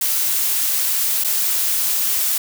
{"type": "noise with dropouts", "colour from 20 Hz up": "blue", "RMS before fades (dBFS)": -19, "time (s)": [0.01, 2.38], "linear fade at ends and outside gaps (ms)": 5, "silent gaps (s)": [1.239, 1.245], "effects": []}